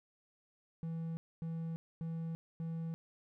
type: tone bursts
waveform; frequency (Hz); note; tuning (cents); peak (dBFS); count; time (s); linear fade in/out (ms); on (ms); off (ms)
triangle; 164.1; E3; -8; -35; 4; 0.83-2.94; 0; 340; 250
effects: none